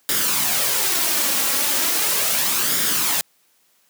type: noise with flanger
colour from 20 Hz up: white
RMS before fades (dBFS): -20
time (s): 0.09-3.21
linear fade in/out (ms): 0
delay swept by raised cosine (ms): 0.57 to 3.67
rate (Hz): 0.37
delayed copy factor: +0.5
effects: white hiss -61 dBFS RMS until 3.89 s + high-pass 150 Hz 12 dB/octave